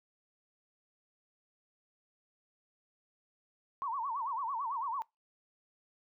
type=tone with vibrato; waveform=sine; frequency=1009 Hz; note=B5; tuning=37 cents sharp; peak=-33 dBFS; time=3.82-5.02 s; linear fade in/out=0 ms; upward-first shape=sine; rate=9 Hz; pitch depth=220 cents each way; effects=noise-tail reverb RT60 0.2 s tail -24 dB re dry